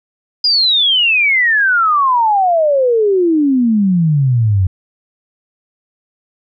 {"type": "exponential sweep", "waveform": "sine", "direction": "down", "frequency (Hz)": [4983, 90.1], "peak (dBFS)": -9, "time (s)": [0.44, 4.67], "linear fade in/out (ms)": 5, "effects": []}